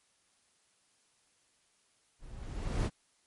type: noise with level ramp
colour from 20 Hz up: brown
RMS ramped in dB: -52 to -25 dBFS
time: 2.19-2.9 s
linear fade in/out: 50 ms
effects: white hiss -71 dBFS RMS until 3.26 s + MP3 48 kbps